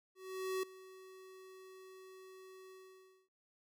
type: tone with ADSR envelope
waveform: square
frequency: 376.6 Hz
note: F#4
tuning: 31 cents sharp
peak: -35 dBFS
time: 0.15-3.29 s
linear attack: 480 ms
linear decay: 5 ms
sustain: -19 dB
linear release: 570 ms
effects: none